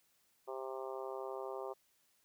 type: harmonic tone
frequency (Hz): 132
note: C3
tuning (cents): +16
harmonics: 3 / 4 / 5 / 6 / 7 / 8 / 9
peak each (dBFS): -44 / -46 / -48 / -50 / -51 / -52 / -53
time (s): 0.47-1.74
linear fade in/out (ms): 20
effects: white hiss -74 dBFS RMS until 2.24 s

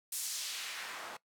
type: noise with band-pass filter sweep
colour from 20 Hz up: white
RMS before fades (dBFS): -41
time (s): 0.12-1.17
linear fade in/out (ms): 5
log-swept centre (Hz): 9600 to 740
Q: 0.99
effects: noise-tail reverb RT60 0.1 s tail -19 dB re dry

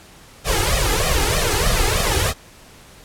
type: noise with flanger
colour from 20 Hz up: pink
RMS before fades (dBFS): -18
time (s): 0.44-2.34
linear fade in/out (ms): 50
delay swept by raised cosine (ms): 1.6 to 2.43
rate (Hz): 3.2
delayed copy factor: +1
effects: pink hiss -45 dBFS RMS until 3.04 s + low-pass 12000 Hz 12 dB/octave

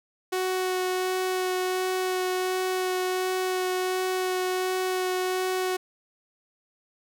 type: tone with vibrato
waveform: sawtooth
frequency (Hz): 370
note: F#4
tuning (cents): 0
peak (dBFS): -21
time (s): 0.32-5.77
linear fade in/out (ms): 10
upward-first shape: sine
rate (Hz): 1.4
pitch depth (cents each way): 9
effects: none

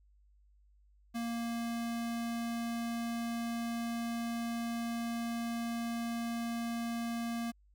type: tone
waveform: square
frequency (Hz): 233.1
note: A#3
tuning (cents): 0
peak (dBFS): -35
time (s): 1.14-7.52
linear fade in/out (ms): 20
effects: added 50 Hz sine -62 dBFS peak until 7.74 s

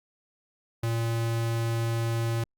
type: tone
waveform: square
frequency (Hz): 115.2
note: A#2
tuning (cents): -20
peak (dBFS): -26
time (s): 0.83-2.44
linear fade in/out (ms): 5
effects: Opus 48 kbps

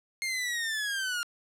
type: linear sweep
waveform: sawtooth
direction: down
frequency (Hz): 2136 to 1400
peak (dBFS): -26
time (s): 0.22-1.23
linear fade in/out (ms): 0
effects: low-pass 11000 Hz 12 dB/octave + 10-bit

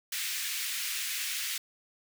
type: high-pass noise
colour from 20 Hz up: pink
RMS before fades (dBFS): -34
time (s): 0.12-1.58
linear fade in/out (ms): 5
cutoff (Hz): 1900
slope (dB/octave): 24
effects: none

